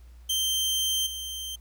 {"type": "tone with level steps", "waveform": "sawtooth", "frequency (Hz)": 3136, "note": "G7", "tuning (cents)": 0, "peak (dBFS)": [-21, -30], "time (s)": [0.29, 1.56], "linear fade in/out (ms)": 10, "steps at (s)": 1.06, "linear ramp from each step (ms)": 10, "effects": ["added 60 Hz sine -46 dBFS peak until 1.6 s", "pink hiss -64 dBFS RMS until 1.6 s"]}